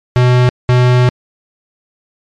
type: tone pair in turn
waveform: square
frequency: 124.6 / 124.6 Hz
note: B2 / B2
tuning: +16 / +16 cents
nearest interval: unison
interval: 0 cents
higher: neither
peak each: -7 dBFS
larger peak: neither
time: 0.16-0.49 / 0.69-1.09 s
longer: second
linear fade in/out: 0 ms
effects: low-pass 4000 Hz 12 dB/octave + MP3 96 kbps